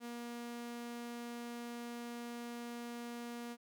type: tone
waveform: sawtooth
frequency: 237.8 Hz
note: A#3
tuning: 35 cents sharp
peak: -39 dBFS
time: 0-3.57 s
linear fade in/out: 50 ms
effects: none